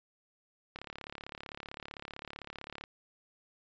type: click train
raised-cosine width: 0.3 ms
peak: -26 dBFS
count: 75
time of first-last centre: 0.76-2.839 s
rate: 35.6 Hz
effects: resampled to 16000 Hz